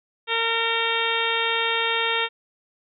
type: harmonic tone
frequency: 457.9 Hz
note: A#4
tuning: 31 cents flat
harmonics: 1 / 2 / 3 / 4 / 5 / 6 / 7 / 8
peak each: -29 / -29 / -29 / -29 / -29 / -29 / -29 / -29 dBFS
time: 0.27-2.29 s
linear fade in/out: 50 ms
effects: none